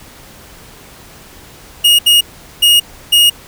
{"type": "tone bursts at uneven times", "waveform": "45% pulse", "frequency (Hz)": 2865, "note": "F7", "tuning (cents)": 44, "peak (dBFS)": -5, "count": 4, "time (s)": [[1.84, 1.99], [2.06, 2.21], [2.62, 2.8], [3.12, 3.3]], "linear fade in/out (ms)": 10, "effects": ["pink hiss -38 dBFS RMS until 3.47 s"]}